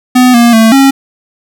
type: tone with pitch steps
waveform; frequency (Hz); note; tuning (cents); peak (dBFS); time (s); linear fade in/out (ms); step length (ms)
square; 251.3 / 236.3 / 223.5 / 272.1; B3 / A#3 / A3 / C#4; +30 / +24 / +27 / -32; -3; 0.15-0.91; 10; 190
effects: none